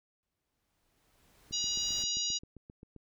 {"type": "noise with exponential growth", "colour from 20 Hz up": "pink", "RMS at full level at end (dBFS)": -49, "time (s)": [0.23, 2.03], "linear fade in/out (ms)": 0, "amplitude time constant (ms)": 390}
{"type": "click train", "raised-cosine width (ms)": 3, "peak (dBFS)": -36, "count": 12, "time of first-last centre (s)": [1.51, 2.963], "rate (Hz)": 7.57}
{"type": "harmonic tone", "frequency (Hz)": 960, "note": "B5", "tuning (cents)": -49, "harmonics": [3, 4, 5, 6, 7], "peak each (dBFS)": [-39, -36, -36, -37, -38], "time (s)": [1.52, 2.39], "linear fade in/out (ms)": 20}
{"effects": []}